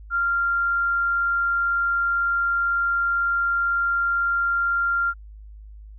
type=tone; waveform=sine; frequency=1389 Hz; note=F6; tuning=10 cents flat; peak=-19 dBFS; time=0.1-5.14 s; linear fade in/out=50 ms; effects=added 52 Hz sine -39 dBFS peak until 5.98 s